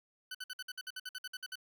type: tone bursts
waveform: 20% pulse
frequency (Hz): 1502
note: F#6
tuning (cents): +26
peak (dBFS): -35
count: 14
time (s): 0.31-1.556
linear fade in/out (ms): 5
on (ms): 37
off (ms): 56
effects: none